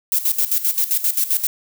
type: noise with tremolo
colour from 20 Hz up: violet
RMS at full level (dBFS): -17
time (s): 0.12-1.47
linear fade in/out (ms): 2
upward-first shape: square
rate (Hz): 7.6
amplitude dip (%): 75
effects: none